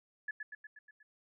sine tone with echo, 1711 Hz, A6, 49 cents flat, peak -35 dBFS, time 0.28-0.31 s, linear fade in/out 5 ms, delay 120 ms, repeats 6, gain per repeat -4 dB, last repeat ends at 1.03 s, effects none

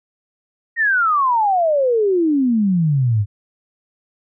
sine exponential sweep, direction down, 1891 to 98 Hz, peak -13 dBFS, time 0.76-3.26 s, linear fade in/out 50 ms, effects none

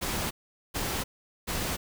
pink noise bursts, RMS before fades -31 dBFS, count 3, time 0.01-1.77 s, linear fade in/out 20 ms, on 300 ms, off 430 ms, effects none

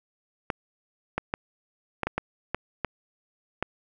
clicks, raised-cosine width 0.5 ms, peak -11 dBFS, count 9, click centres 0.502 / 1.18 / 1.339 / 2.033 / 2.07 / 2.18 / 2.546 / 2.847 / 3.626 s, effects none

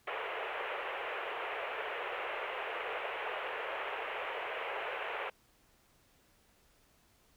pink band-pass noise, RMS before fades -39 dBFS, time 0.07-5.3 s, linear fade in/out 5 ms, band 420 to 2900 Hz, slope 48 dB/octave, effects pink hiss -68 dBFS RMS until 7.36 s

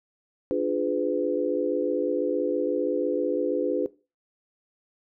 sine chord, D diminished seventh, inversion none, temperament equal with one note detuned, 293.7 / 349.2 / 415.3 / 503.7 Hz, D4 / F4 / Ab4 / Cb5, 0 / 0 / 0 / +34 cents, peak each -28 / -29 / -29 / -27 dBFS, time 0.51-3.86 s, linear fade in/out 0 ms, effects noise-tail reverb RT60 0.3 s tail -18 dB re dry

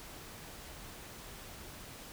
silence, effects pink hiss -49 dBFS RMS until 2.12 s

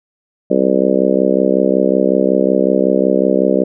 harmonic tone, 65.41 Hz, C2, in tune, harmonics 3 / 4 / 5 / 6 / 7 / 8 / 9, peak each -18 / -18 / -18 / -18 / -18 / -18 / -18 dBFS, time 0.5-3.64 s, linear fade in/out 10 ms, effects none

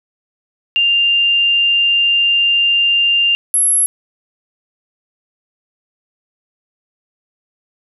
sine tone pair in turn, 2794 / 11176 Hz, F7 / F9, 0 / 0 cents, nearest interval 2 octaves, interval 2400 cents, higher second, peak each -10 dBFS, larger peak neither, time 0.76-3.35 / 3.54-3.86 s, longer first, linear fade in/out 0 ms, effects none

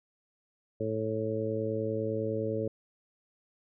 harmonic tone, 109.9 Hz, A2, 2 cents flat, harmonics 1 / 2 / 3 / 4 / 5, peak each -36 / -38 / -37 / -33 / -35 dBFS, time 0.8-2.68 s, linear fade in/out 5 ms, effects none

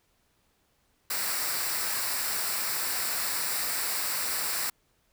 white noise with comb filter, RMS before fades -30 dBFS, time 1.1-4.7 s, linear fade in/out 5 ms, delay 0.31 ms, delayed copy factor -0.6, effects pink hiss -70 dBFS RMS until 5.12 s

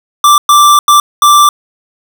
square tone bursts at uneven times, 1174.7 Hz, D6, in tune, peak -3 dBFS, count 4, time 0.24-0.38 / 0.49-0.79 / 0.88-1 / 1.22-1.49 s, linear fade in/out 2 ms, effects none

